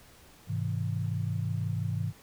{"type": "chord", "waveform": "sine", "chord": "Ab augmented", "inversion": "none", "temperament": "just", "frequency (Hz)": [103.83, 129.78, 162.23], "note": ["Ab2", "C3", "E3"], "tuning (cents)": [0, -14, -27], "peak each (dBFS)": [-31, -34, -34], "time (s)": [0.47, 2.13], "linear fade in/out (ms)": 50, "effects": ["pink hiss -56 dBFS RMS until 2.22 s"]}